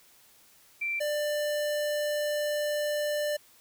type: tone pair in turn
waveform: sine / square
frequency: 2349 / 593.4 Hz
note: D7 / D5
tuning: 0 / +18 cents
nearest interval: 2 octaves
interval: 2382 cents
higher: first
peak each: -28 / -28 dBFS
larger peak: neither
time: 0.81-1 / 1-3.37 s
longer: second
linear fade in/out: 10 ms
effects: white hiss -59 dBFS RMS until 3.6 s